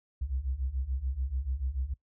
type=beating tone pair; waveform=sine; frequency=61.9 / 68.8 Hz; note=B1 / C#2; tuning=+5 / -12 cents; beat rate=6.9 Hz; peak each=-33 / -31 dBFS; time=0.21-1.94 s; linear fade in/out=10 ms; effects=noise-tail reverb RT60 0.1 s tail -21 dB re dry + tanh soft clip ceiling -23 dBFS